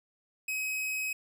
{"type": "tone", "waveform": "45% pulse", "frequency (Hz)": 2540, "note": "D#7", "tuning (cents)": 35, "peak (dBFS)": -31, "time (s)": [0.48, 1.13], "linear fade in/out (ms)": 5, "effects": []}